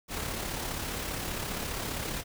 pink noise with amplitude modulation, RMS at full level -33 dBFS, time 0.08-2.24 s, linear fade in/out 50 ms, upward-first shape sine, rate 35 Hz, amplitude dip 40%, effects none

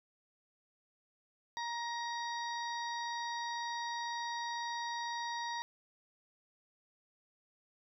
harmonic tone, 942 Hz, A#5, 18 cents sharp, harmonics 1 / 2 / 4 / 5 / 6, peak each -38 / -43 / -46 / -50 / -52 dBFS, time 1.57-5.62 s, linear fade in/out 0 ms, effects none

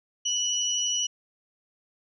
sine tone pair together, 2960 / 5844 Hz, F#7 / F#8, 0 / -22 cents, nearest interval octave, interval 1178 cents, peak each -27 dBFS, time 0.25-1.07 s, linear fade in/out 10 ms, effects none

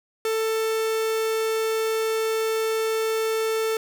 45% pulse tone, 443.5 Hz, A4, 14 cents sharp, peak -22 dBFS, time 0.25-3.77 s, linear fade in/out 2 ms, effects 9-bit

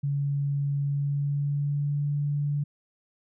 sine tone with pitch glide, 141.6 to 144.91 Hz, C#3 to D3, +37 to -23 cents, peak -24 dBFS, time 0.03-2.64 s, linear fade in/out 10 ms, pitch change +40 cents, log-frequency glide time 0.83-2.06 s, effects none

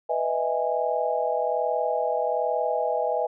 sine chord, E major seventh, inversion second, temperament just, 494.4 / 618.1 / 659.3 / 824.1 Hz, B4 / D#5 / E5 / G#5, +2 / -12 / 0 / -14 cents, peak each -28 dBFS, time 0.09-3.27 s, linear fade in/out 10 ms, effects none

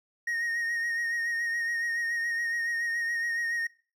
triangle tone with vibrato, 1863 Hz, A#6, 2 cents flat, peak -26 dBFS, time 0.27-3.67 s, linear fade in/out 5 ms, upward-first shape sine, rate 7.1 Hz, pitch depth 28 cents each way, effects noise-tail reverb RT60 0.4 s tail -22 dB re dry

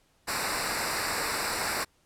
pink noise with comb filter, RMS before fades -30 dBFS, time 0.27-1.85 s, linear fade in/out 20 ms, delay 0.31 ms, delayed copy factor -0.85, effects pink hiss -67 dBFS RMS until 2.05 s + low-pass 12000 Hz 12 dB/octave

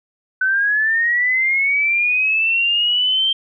sine linear sweep, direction up, 1507 to 3158 Hz, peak -14 dBFS, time 0.41-3.33 s, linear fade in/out 5 ms, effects none

